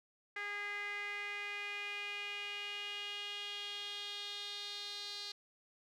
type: tone with band-pass filter sweep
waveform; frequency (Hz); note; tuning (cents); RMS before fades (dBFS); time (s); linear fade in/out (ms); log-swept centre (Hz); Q
sawtooth; 409; G#4; -26; -43; 0.36-5.32; 5; 1900 to 4200; 4.7
effects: none